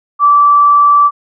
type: tone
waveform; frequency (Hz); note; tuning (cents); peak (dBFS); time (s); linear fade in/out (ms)
sine; 1161; D6; -20; -4; 0.19-1.11; 50
effects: none